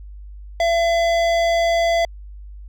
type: tone with hard clipping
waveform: triangle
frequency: 675 Hz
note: E5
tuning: 41 cents sharp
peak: -17 dBFS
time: 0.6-2.05 s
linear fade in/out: 2 ms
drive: 18 dB
effects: added 50 Hz sine -34 dBFS peak until 2.68 s